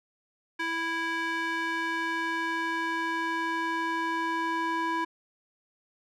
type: tone with band-pass filter sweep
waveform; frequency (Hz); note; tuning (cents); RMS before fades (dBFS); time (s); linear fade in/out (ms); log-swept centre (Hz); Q
square; 329.6; E4; 0; -30; 0.59-5.05; 10; 1800 to 1200; 1.8
effects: none